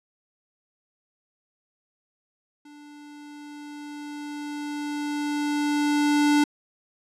square tone with level ramp, 293.7 Hz, D4, in tune, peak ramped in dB -46 to -17 dBFS, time 2.65-6.44 s, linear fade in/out 5 ms, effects low-pass 9000 Hz 12 dB/octave

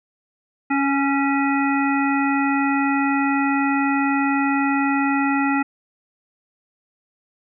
harmonic tone with a mistuned harmonic, 278 Hz, C#4, 5 cents sharp, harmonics 1 / 3 / 5 / 7 / 9, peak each -19 / -24 / -26 / -27 / -29 dBFS, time 0.7-5.63 s, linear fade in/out 10 ms, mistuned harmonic 5, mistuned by -25 cents, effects none

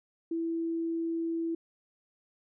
sine tone, 330.9 Hz, E4, 7 cents sharp, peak -29 dBFS, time 0.31-1.55 s, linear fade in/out 5 ms, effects none

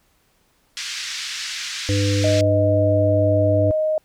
white band-pass noise, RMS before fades -29 dBFS, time 0.77-2.41 s, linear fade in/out 0 ms, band 1600 to 6000 Hz, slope 24 dB/octave
harmonic tone, 100 Hz, G2, 35 cents sharp, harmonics 1 / 3 / 5, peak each -18 / -23 / -25 dBFS, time 1.89-3.71 s, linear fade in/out 0 ms
sine tone, 622.3 Hz, D#5, in tune, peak -17 dBFS, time 2.24-3.98 s, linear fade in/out 2 ms
effects pink hiss -62 dBFS RMS until 4.04 s

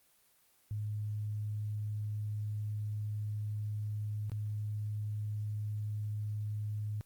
sine tone with dropouts, 105.5 Hz, G#2, 28 cents sharp, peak -34 dBFS, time 0.71-7.01 s, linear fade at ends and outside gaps 0 ms, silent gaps 4.297-4.318 s, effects white hiss -68 dBFS RMS until 7.05 s + Opus 24 kbps

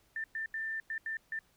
sine tone bursts at uneven times, 1785 Hz, A6, 24 cents sharp, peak -34 dBFS, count 6, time 0.16-0.24 / 0.35-0.46 / 0.54-0.8 / 0.9-0.98 / 1.06-1.17 / 1.32-1.39 s, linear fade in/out 2 ms, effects pink hiss -69 dBFS RMS until 1.56 s

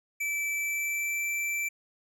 square tone with pitch glide, 2317 to 2336 Hz, D7 to D7, -24 to -10 cents, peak -29 dBFS, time 0.2-1.69 s, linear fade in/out 10 ms, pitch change +14 cents, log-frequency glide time 0.55-1.24 s, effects none

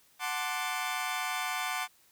20% pulse chord, D dominant seventh, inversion first, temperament equal, 740 / 880 / 1046.5 / 1174.7 Hz, F#5 / A5 / C6 / D6, 0 / 0 / 0 / 0 cents, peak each -31 / -34 / -33 / -32 dBFS, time 0.19-1.88 s, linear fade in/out 50 ms, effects white hiss -64 dBFS RMS until 2.11 s

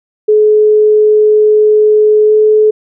sine tone with pitch glide, 426 to 429 Hz, G#4 to A4, +44 to -44 cents, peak -4 dBFS, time 0.28-2.71 s, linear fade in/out 10 ms, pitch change +12 cents, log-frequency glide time 2.26-2.33 s, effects none

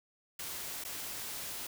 white noise with dropouts, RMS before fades -41 dBFS, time 0.39-1.67 s, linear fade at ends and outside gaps 5 ms, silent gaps 0.84-0.848 s, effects none

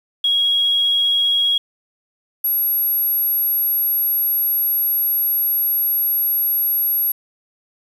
sine tone pair in turn, 3305 / 11475 Hz, G#7 / F9, -9 / +46 cents, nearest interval octave + minor seventh, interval 2155 cents, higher second, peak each -13 / -15 dBFS, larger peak first, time 0.24-1.58 / 2.44-7.12 s, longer second, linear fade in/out 5 ms, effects tanh soft clip ceiling -9 dBFS + 7-bit

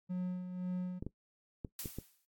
triangle tone with tremolo, 181.4 Hz, F#3, 34 cents flat, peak -31 dBFS, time 0.09-1 s, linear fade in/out 20 ms, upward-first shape sine, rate 1.9 Hz, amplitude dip 55%
clicks, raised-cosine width 3 ms, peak -27 dBFS, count 5, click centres 1.025 / 1.066 / 1.648 / 1.858 / 1.986 s
blue noise with exponential decay, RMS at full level -39 dBFS, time 1.79-2.25 s, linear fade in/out 1 ms, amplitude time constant 100 ms
effects noise-tail reverb RT60 0.1 s tail -18 dB re dry + AAC 64 kbps

